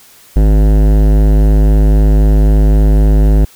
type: tone with hard clipping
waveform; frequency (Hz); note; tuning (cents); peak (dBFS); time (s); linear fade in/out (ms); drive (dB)
sine; 51.91; G#1; 0; -7; 0.36-3.45; 5; 17
effects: white hiss -42 dBFS RMS until 3.55 s